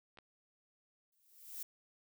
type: clicks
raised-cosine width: 0.3 ms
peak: -45 / -37 dBFS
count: 2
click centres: 0.173 / 0.187 s
type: noise with exponential growth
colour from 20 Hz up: violet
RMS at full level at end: -41 dBFS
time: 1.12-1.63 s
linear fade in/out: 5 ms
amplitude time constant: 110 ms
effects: none

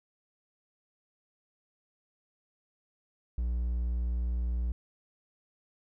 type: tone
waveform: triangle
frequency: 59.7 Hz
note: A#1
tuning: 42 cents sharp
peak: -26 dBFS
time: 3.38-4.72 s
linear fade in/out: 0 ms
effects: none

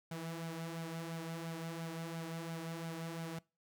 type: tone with flanger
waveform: sawtooth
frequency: 164.81 Hz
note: E3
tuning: in tune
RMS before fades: -43 dBFS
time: 0.11-3.39 s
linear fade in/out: 5 ms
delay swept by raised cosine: 1.3 to 4.7 ms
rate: 2.9 Hz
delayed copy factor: +0.55
effects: noise-tail reverb RT60 0.3 s tail -24 dB re dry

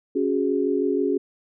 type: chord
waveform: sine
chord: C# suspended fourth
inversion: none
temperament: just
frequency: 277.2 / 369.6 / 415.8 Hz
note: C#4 / F#4 / G#4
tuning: 0 / -2 / +2 cents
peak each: -24 dBFS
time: 0.15-1.18 s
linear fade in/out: 10 ms
effects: none

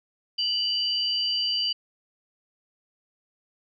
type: tone pair together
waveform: sine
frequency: 2960 / 4699 Hz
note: F#7 / D8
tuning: 0 / 0 cents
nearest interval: minor sixth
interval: 800 cents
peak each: -26 dBFS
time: 0.38-1.73 s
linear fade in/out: 10 ms
effects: none

